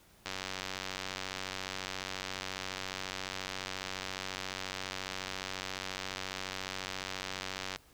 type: click train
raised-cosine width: 0.2 ms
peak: -19 dBFS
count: 709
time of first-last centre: 0.26-7.76 s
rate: 94.4 Hz
effects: pink hiss -62 dBFS RMS until 7.93 s